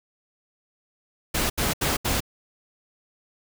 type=noise bursts; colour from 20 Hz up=pink; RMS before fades=-24 dBFS; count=4; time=1.34-2.205 s; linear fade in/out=10 ms; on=160 ms; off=75 ms; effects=none

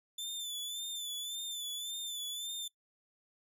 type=tone with vibrato; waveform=sawtooth; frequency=3520 Hz; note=A7; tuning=in tune; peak=-35 dBFS; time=0.18-2.68 s; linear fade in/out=5 ms; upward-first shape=sine; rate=1.8 Hz; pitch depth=53 cents each way; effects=noise-tail reverb RT60 0.1 s tail -20 dB re dry

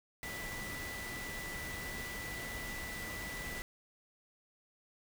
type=tone in noise; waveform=sine; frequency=1978 Hz; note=B6; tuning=2 cents sharp; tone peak=-43 dBFS; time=0.23-3.62 s; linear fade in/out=0 ms; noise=pink; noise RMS=-44 dBFS; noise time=0.23-3.62 s; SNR=-2 dB; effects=none

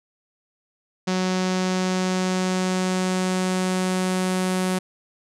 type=tone with low-pass filter sweep; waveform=sawtooth; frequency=185 Hz; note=F#3; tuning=in tune; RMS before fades=-23 dBFS; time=1.07-4.79 s; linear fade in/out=10 ms; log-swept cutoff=5900 to 10000 Hz; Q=1.7; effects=none

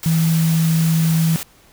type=tone in noise; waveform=sine; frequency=162.5 Hz; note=E3; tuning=24 cents flat; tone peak=-13 dBFS; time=0.06-1.36 s; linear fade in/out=0 ms; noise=white; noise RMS=-28 dBFS; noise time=0.03-1.43 s; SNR=+12 dB; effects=pink hiss -51 dBFS RMS until 1.72 s

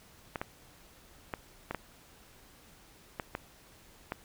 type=clicks; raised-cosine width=0.5 ms; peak=-19 dBFS; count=8; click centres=0.358 / 0.415 / 1.338 / 1.71 / 1.747 / 3.198 / 3.351 / 4.121 s; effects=pink hiss -58 dBFS RMS until 4.24 s

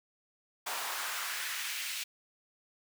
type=noise with high-pass filter sweep; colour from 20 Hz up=pink; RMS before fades=-37 dBFS; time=0.66-2.04 s; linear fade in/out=10 ms; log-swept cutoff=840 to 2700 Hz; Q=1.5; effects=none

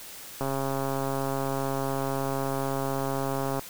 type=click train; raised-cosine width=1 ms; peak=-16 dBFS; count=434; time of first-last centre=0.41-3.594 s; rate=136 Hz; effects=white hiss -43 dBFS RMS until 3.69 s

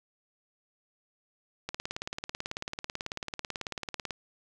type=click train; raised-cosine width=0.2 ms; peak=-17 dBFS; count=45; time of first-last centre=1.69-4.108 s; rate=18.2 Hz; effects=none

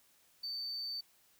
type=tone; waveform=triangle; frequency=4562 Hz; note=C#8; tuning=49 cents sharp; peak=-35 dBFS; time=0.43-1.01 s; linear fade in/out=10 ms; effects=tanh soft clip ceiling -34 dBFS + white hiss -68 dBFS RMS until 1.39 s

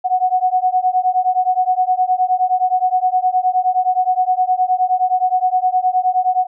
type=beating tone pair; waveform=sine; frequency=733 / 742.6 Hz; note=F#5 / F#5; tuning=-16 / +6 cents; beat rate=9.6 Hz; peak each=-16 dBFS; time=0.04-6.47 s; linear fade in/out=20 ms; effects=none

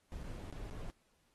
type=noise with dropouts; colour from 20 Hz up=brown; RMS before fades=-44 dBFS; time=0.12-0.9 s; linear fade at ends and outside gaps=0 ms; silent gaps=0.233-0.241 / 0.5-0.526 / 0.698-0.71 s; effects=pink hiss -75 dBFS RMS until 1.34 s + AAC 32 kbps

